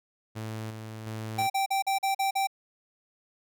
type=tone with tremolo; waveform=sawtooth; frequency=110 Hz; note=A2; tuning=in tune; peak=-30 dBFS; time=0.35-1.48 s; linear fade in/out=20 ms; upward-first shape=square; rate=1.4 Hz; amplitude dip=40%
type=tone bursts; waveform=square; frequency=780 Hz; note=G5; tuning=9 cents flat; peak=-25 dBFS; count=7; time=1.38-2.472 s; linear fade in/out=10 ms; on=120 ms; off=42 ms
effects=none